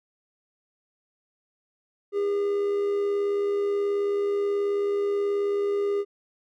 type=tone with amplitude modulation; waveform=triangle; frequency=404.9 Hz; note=G#4; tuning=44 cents flat; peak=-19 dBFS; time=2.12-6.05 s; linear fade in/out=50 ms; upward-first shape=sine; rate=78.6 Hz; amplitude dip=35%; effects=none